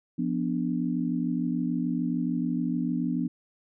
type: chord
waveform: sine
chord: B diminished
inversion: second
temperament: equal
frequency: 174.61 / 246.9 / 293.7 Hz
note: F3 / B3 / D4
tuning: 0 / 0 / 0 cents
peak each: -30 / -28 / -31 dBFS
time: 0.18-3.28 s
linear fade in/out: 10 ms
effects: none